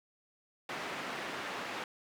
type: band-pass noise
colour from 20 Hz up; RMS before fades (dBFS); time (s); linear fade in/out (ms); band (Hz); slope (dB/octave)
white; -40; 0.69-1.84; 2; 190 to 2000; 12
effects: none